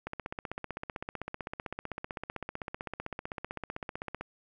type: click train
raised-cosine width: 0.5 ms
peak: -21 dBFS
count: 66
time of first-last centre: 0.07-4.21 s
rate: 15.7 Hz
effects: none